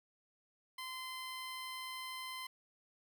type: tone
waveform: 15% pulse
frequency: 1033 Hz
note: C6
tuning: 22 cents flat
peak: -36 dBFS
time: 0.78-2.47 s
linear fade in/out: 5 ms
effects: none